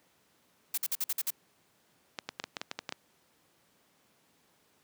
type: noise bursts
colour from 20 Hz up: blue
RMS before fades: -31 dBFS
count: 7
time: 0.74-1.305 s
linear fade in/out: 5 ms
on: 37 ms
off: 51 ms
type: clicks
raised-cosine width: 0.2 ms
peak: -17 dBFS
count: 10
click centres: 2.188 / 2.29 / 2.399 / 2.44 / 2.568 / 2.615 / 2.714 / 2.79 / 2.892 / 2.924 s
effects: pink hiss -68 dBFS RMS until 4.83 s + high-pass 150 Hz 12 dB/octave